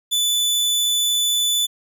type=tone; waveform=sawtooth; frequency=3487 Hz; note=A7; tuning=16 cents flat; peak=-14 dBFS; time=0.11-1.67 s; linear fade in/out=20 ms; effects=none